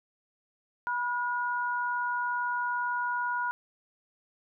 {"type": "tone pair together", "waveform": "sine", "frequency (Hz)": [976.8, 1439], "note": ["B5", "F#6"], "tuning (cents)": [-19, -49], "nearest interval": "perfect fifth", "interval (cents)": 670, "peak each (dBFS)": [-30, -31], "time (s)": [0.87, 3.51], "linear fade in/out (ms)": 0, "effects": []}